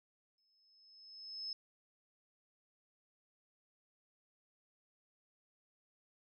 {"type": "tone with exponential growth", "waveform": "sine", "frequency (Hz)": 5200, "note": "E8", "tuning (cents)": -24, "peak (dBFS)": -38, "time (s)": [0.38, 1.53], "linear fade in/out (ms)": 2, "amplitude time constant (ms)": 250, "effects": []}